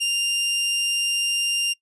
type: tone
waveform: sawtooth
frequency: 2794 Hz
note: F7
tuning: in tune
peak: -17 dBFS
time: 0-1.74 s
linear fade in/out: 20 ms
effects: noise-tail reverb RT60 0.1 s tail -24 dB re dry + resampled to 24000 Hz